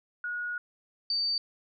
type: tone pair in turn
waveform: sine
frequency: 1450 / 4603 Hz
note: F#6 / D8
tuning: -35 / -36 cents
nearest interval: octave + minor sixth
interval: 1999 cents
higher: second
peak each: -31 / -26 dBFS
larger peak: second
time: 0.24-0.58 / 1.1-1.38 s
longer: first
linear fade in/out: 2 ms
effects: none